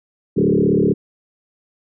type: tone with frequency modulation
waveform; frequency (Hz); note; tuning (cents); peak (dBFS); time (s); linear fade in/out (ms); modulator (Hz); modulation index
sine; 293.7; D4; 0; -12; 0.36-0.94; 20; 36.1; 4.1
effects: none

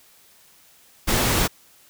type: noise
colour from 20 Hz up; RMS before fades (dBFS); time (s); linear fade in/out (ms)
pink; -20; 1.07-1.48; 20
effects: white hiss -54 dBFS RMS until 1.89 s

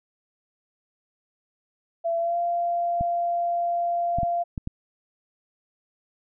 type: tone with pitch glide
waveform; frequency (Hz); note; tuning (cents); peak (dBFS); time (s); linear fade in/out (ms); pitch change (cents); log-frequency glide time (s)
sine; 672 to 691.3; E5 to F5; +33 to -18; -22; 2.04-4.44; 20; +49; 2.18-2.37
type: clicks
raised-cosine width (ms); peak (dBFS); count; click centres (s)
5; -17; 5; 3.01 / 4.186 / 4.232 / 4.578 / 4.674
effects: none

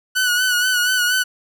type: tone with vibrato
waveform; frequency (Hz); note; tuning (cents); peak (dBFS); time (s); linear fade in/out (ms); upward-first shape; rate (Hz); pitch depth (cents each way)
sawtooth; 1480; F#6; 0; -12; 0.15-1.24; 20; sine; 4.2; 45
effects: none

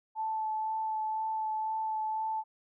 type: tone with vibrato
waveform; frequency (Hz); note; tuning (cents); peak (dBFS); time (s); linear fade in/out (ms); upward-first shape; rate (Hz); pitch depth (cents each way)
sine; 874; A5; -12; -30; 0.15-2.44; 50; sine; 2; 12
effects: none

